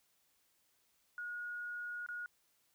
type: tone with dropouts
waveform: sine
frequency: 1444 Hz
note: F#6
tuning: 43 cents flat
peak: -40 dBFS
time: 1.18-2.26 s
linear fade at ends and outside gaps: 1 ms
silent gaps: 2.063-2.087 s
effects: white hiss -75 dBFS RMS until 2.74 s